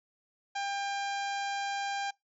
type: harmonic tone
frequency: 798 Hz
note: G5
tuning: 31 cents sharp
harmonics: 1 / 2 / 3 / 4 / 5 / 6 / 7 / 8 / 9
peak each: -33 / -39 / -43 / -45 / -47 / -49 / -50 / -51 / -52 dBFS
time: 0.55-2.11 s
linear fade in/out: 10 ms
effects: noise-tail reverb RT60 0.2 s tail -25 dB re dry